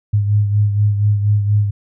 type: beating tone pair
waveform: sine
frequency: 103.2 / 107.4 Hz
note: G#2 / A2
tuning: -10 / -41 cents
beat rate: 4.2 Hz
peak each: -12 / -21 dBFS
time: 0.13-1.71 s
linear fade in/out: 10 ms
effects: none